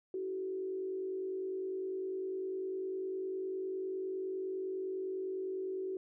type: tone with frequency modulation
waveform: sine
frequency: 377.4 Hz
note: F#4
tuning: 34 cents sharp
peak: -35 dBFS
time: 0.14-5.97 s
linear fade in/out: 2 ms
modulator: 49.9 Hz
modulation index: 0.5
effects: none